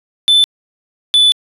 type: tone pair in turn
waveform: triangle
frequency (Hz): 3520 / 3482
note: A7 / A7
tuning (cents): 0 / -19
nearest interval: unison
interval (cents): 19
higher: first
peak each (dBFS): -5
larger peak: neither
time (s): 0.28-0.44 / 1.14-1.32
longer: second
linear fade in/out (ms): 0
effects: resampled to 32000 Hz